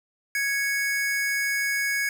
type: tone pair together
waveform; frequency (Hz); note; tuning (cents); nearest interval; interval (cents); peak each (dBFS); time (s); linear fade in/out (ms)
square; 1663.1 / 2217; G#6 / C#7; +2 / 0; perfect fourth; 498; -27; 0.35-2.09; 2
effects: none